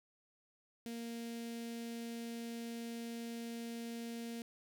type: tone with notch filter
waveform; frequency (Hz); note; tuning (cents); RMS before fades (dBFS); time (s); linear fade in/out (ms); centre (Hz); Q
sawtooth; 232.6; A#3; -4; -44; 0.86-4.42; 0; 1100; 0.65
effects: none